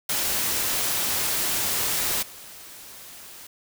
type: noise with level steps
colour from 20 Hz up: white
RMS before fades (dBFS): -25 / -43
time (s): 0.09-3.47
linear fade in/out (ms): 5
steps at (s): 2.22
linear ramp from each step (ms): 10
effects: none